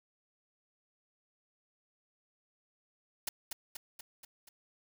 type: noise with echo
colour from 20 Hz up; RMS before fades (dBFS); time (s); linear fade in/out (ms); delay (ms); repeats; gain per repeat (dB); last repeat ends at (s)
white; -35; 3.27-3.29; 5; 240; 5; -4; 4.49
effects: none